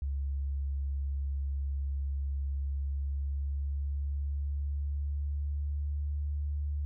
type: tone with pitch glide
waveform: sine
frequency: 69.3 to 72.83 Hz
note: C#2 to D2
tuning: 0 to -14 cents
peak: -30 dBFS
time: 0.02-6.85 s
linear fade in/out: 0 ms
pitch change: +86 cents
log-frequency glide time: 2.61-6.16 s
effects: none